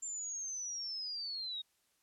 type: linear sweep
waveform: sine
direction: down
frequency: 7310 to 3724 Hz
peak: -38 dBFS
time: 0.02-1.62 s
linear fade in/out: 10 ms
effects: white hiss -75 dBFS RMS until 2.02 s + low-pass 12000 Hz 12 dB/octave